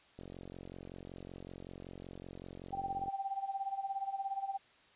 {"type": "click train", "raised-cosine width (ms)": 2, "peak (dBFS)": -34, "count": 132, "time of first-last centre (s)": [0.19, 3.082], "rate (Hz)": 45.3}
{"type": "tone with tremolo", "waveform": "sine", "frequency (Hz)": 784, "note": "G5", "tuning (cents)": 0, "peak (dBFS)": -32, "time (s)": [2.72, 4.58], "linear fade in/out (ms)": 20, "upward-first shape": "sine", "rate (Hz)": 17, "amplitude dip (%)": 80}
{"effects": ["white hiss -64 dBFS RMS until 4.95 s", "resampled to 8000 Hz"]}